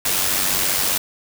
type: noise with amplitude modulation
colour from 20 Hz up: white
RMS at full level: -18 dBFS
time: 0.05-0.98 s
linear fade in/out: 5 ms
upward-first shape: sine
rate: 94.7 Hz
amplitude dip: 45%
effects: none